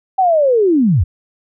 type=linear sweep; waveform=sine; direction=down; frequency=779 to 67.4 Hz; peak=-9 dBFS; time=0.18-1.04 s; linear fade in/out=10 ms; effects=none